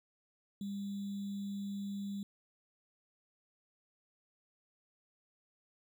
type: tone with sample-and-hold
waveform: sine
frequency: 200 Hz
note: G3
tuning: 35 cents sharp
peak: -37 dBFS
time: 0.61-2.23 s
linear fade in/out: 2 ms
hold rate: 3675 Hz
effects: none